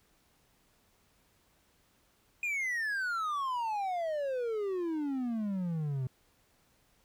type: exponential sweep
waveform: triangle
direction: down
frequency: 2475 to 125.6 Hz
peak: -29 dBFS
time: 2.43-6.07 s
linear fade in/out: 2 ms
effects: pink hiss -69 dBFS RMS until 7.04 s